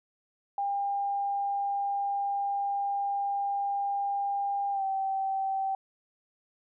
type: tone with pitch glide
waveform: sine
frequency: 801 to 774.2 Hz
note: G5 to G5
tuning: +37 to -22 cents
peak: -27 dBFS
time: 0.58-5.75 s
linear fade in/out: 2 ms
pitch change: -59 cents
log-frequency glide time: 4.72-4.83 s
effects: none

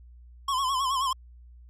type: tone with vibrato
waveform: square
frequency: 1062 Hz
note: C6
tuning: 25 cents sharp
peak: -25 dBFS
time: 0.48-1.13 s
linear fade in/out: 5 ms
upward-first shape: sine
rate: 9.4 Hz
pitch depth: 93 cents each way
effects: added 60 Hz sine -47 dBFS peak until 1.69 s + low-pass 10000 Hz 12 dB/octave

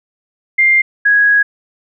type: tone pair in turn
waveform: sine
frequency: 2100 / 1659.6 Hz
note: C7 / G#6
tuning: +6 / -2 cents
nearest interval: major third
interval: 408 cents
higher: first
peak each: -7 dBFS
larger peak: neither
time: 0.58-0.82 / 1.05-1.43 s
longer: second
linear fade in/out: 10 ms
effects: none

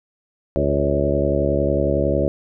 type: harmonic tone with a mistuned harmonic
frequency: 71 Hz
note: C#2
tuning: 42 cents sharp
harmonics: 1 / 2 / 3 / 4 / 5 / 6 / 7 / 8 / 9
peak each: -24 / -25 / -28 / -26 / -24 / -27 / -28 / -22 / -27 dBFS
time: 0.56-2.28 s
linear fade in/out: 0 ms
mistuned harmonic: 8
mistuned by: -27 cents
effects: none

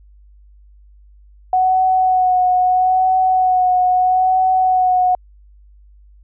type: tone with vibrato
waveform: sine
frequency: 740 Hz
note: F#5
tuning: in tune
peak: -11 dBFS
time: 1.53-5.15 s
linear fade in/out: 2 ms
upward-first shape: sine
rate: 0.77 Hz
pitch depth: 21 cents each way
effects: added 50 Hz sine -43 dBFS peak until 6.23 s

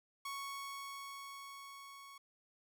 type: tone with level ramp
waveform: sawtooth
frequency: 1108.7 Hz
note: C#6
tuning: in tune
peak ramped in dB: -37 to -49 dBFS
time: 0.25-2.18 s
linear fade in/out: 5 ms
effects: none

